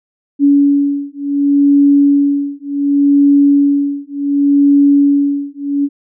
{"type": "beating tone pair", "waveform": "sine", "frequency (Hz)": [283, 283.68], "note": ["C#4", "C#4"], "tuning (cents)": [36, 40], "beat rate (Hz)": 0.68, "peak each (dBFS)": -11, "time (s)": [0.39, 5.89], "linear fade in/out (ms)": 50, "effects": []}